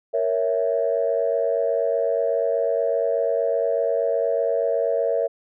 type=chord; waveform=sine; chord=A# diminished; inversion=none; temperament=equal; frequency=466.2 / 554.4 / 659.3 Hz; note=A#4 / C#5 / E5; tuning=0 / 0 / 0 cents; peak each=-23 dBFS; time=0.13-5.28 s; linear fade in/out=20 ms; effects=tanh soft clip ceiling -10 dBFS